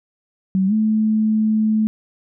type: tone with pitch glide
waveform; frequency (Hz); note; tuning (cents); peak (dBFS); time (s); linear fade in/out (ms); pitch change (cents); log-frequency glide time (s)
sine; 190 to 217; F#3 to A3; +46 to -24; -14; 0.55-1.87; 0; +230; 0.67-0.73
effects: none